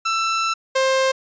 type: tone pair in turn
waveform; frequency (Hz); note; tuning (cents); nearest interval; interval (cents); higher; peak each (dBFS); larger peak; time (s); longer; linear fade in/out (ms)
sawtooth; 1332 / 528.6; E6 / C5; +18 / +18; octave + major third; 1600; first; -15 / -12; second; 0.05-0.54 / 0.75-1.12; first; 10
effects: resampled to 16000 Hz